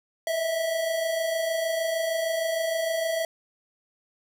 square tone pair together, 630 / 656.5 Hz, D#5 / E5, +21 / -7 cents, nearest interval minor second, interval 72 cents, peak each -34 / -26 dBFS, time 0.27-3.25 s, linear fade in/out 2 ms, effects none

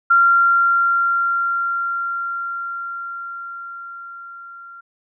sine tone with level ramp, 1380 Hz, F6, 21 cents flat, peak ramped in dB -9 to -36 dBFS, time 0.1-4.81 s, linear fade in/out 10 ms, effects none

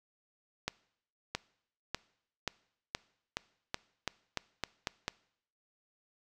accelerating click train, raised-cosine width 0.2 ms, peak -15 dBFS, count 12, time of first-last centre 0.68-5.081 s, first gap 670 ms, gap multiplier 0.89, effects noise-tail reverb RT60 0.7 s tail -22 dB re dry

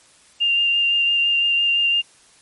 sine tone with vibrato, 2794 Hz, F7, in tune, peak -15 dBFS, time 0.4-2.02 s, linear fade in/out 20 ms, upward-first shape sine, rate 5.9 Hz, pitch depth 13 cents each way, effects white hiss -52 dBFS RMS until 2.41 s + MP3 48 kbps

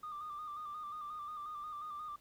sine tone with vibrato, 1204 Hz, D6, 43 cents sharp, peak -40 dBFS, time 0.03-2.16 s, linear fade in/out 5 ms, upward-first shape square, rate 5.6 Hz, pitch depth 38 cents each way, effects tanh soft clip ceiling -38 dBFS + pink hiss -67 dBFS RMS until 2.2 s

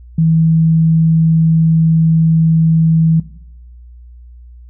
sine tone, 161.7 Hz, E3, 33 cents flat, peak -8 dBFS, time 0.18-3.2 s, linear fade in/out 5 ms, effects noise-tail reverb RT60 0.8 s tail -17 dB re dry + added 60 Hz sine -34 dBFS peak until 4.69 s

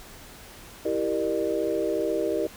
sine chord, E half-diminished seventh, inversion none, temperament equal with one note detuned, 329.6 / 392 / 466.2 / 601.4 Hz, E4 / G4 / Bb4 / D5, 0 / 0 / 0 / +41 cents, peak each -29 dBFS, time 0.85-2.47 s, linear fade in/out 5 ms, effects pink hiss -46 dBFS RMS until 2.56 s

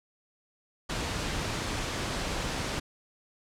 pink noise, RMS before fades -32 dBFS, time 0.89-2.8 s, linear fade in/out 10 ms, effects low-pass 7000 Hz 12 dB/octave

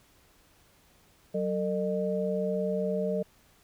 sine tone cluster, 187.5 / 450.9 / 608 Hz, F#3 / A4 / D#5, +23 / +42 / -40 cents, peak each -31 dBFS, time 1.34-3.23 s, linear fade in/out 10 ms, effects pink hiss -62 dBFS RMS until 3.63 s

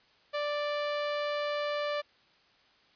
sawtooth tone, 587.3 Hz, D5, in tune, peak -26 dBFS, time 0.33-2.02 s, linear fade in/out 20 ms, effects white hiss -64 dBFS RMS until 2.95 s + resampled to 11025 Hz

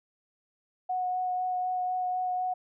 sine tone with vibrato, 733 Hz, F#5, 16 cents flat, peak -27 dBFS, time 0.89-2.54 s, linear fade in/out 10 ms, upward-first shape sine, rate 4 Hz, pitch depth 11 cents each way, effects none

